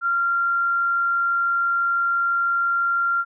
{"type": "tone", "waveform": "sine", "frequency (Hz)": 1383, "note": "F6", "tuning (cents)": -17, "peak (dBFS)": -18, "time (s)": [0.01, 3.25], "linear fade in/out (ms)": 50, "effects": []}